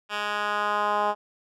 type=tone with band-pass filter sweep; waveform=10% pulse; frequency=207.7 Hz; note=G#3; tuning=in tune; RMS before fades=-26 dBFS; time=0.09-1.15 s; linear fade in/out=50 ms; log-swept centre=2200 to 860 Hz; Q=1.7; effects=none